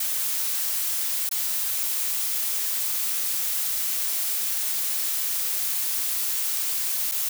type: noise with dropouts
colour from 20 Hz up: blue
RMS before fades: -26 dBFS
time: 0-7.29 s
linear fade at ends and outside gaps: 5 ms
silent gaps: 1.292-1.312 / 7.115-7.119 s
effects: none